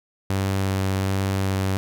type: tone with vibrato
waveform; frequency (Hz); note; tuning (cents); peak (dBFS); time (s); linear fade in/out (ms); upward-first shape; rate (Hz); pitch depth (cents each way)
sawtooth; 96.4; G2; -28; -17; 0.3-1.77; 0; sine; 1.3; 10
effects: none